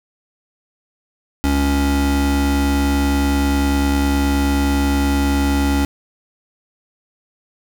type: tone pair together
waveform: square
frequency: 69.9 / 279.8 Hz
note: C#2 / C#4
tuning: +15 / +16 cents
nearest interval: 2 octaves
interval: 2401 cents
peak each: -18 dBFS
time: 1.44-5.85 s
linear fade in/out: 0 ms
effects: none